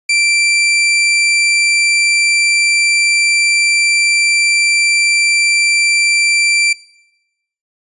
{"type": "tone", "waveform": "sawtooth", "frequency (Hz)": 2349, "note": "D7", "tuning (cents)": 0, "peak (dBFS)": -7, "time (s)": [0.09, 6.73], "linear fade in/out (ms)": 5, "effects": ["noise-tail reverb RT60 0.9 s tail -20 dB re dry", "resampled to 24000 Hz"]}